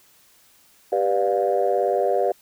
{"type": "chord", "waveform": "sine", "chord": "G dominant seventh", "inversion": "none", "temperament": "just", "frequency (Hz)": [392, 490, 588, 705.6], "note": ["G4", "B4", "D5", "F5"], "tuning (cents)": [0, -14, 2, 18], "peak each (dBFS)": -23, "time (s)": [0.92, 2.32], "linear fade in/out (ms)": 5, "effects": ["tanh soft clip ceiling -9 dBFS", "white hiss -56 dBFS RMS until 2.41 s"]}